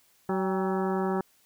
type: harmonic tone with a mistuned harmonic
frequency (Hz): 188.8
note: F#3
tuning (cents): +35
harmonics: 1 / 2 / 3 / 4 / 5 / 6 / 7 / 8 / 9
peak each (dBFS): -29 / -29 / -38 / -34 / -37 / -42 / -39 / -49 / -45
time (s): 0.29-1.21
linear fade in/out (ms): 2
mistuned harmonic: 4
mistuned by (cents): +64
effects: white hiss -64 dBFS RMS until 1.45 s